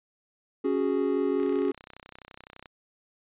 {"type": "chord", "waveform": "triangle", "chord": "C# suspended fourth", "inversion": "none", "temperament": "equal", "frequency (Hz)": [277.2, 370, 415.3], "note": ["C#4", "F#4", "G#4"], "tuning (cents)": [0, 0, 0], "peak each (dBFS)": -26, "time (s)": [0.64, 1.72], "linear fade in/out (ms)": 10}
{"type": "click train", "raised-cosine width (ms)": 0.3, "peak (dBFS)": -29, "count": 41, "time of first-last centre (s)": [1.4, 2.658], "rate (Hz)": 31.8}
{"effects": ["resampled to 8000 Hz"]}